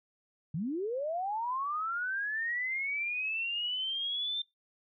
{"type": "linear sweep", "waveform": "sine", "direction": "up", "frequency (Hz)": [138.59, 3600], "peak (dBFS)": -31, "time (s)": [0.54, 4.42], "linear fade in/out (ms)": 5, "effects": ["noise-tail reverb RT60 0.2 s tail -22 dB re dry"]}